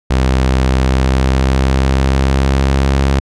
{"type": "tone with pitch glide", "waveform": "sawtooth", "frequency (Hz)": [65, 68.07], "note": ["C2", "C#2"], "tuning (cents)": [-11, -31], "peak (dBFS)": -6, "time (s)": [0.1, 3.2], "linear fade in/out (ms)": 10, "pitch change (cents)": 80, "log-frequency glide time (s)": [0.74, 3.05], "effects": ["low-pass 7000 Hz 12 dB/octave"]}